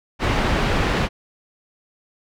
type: low-pass noise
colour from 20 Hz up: pink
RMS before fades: -20 dBFS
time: 0.19-1.09 s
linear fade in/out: 50 ms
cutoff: 2900 Hz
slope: 12 dB/octave
effects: none